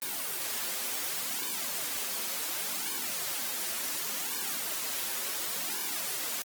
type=noise with flanger; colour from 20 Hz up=white; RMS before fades=-34 dBFS; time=0.02-6.42 s; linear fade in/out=0 ms; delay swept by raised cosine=1.5 to 6.9 ms; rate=0.69 Hz; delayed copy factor=-0.95; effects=high-pass 200 Hz 12 dB/octave + Opus 24 kbps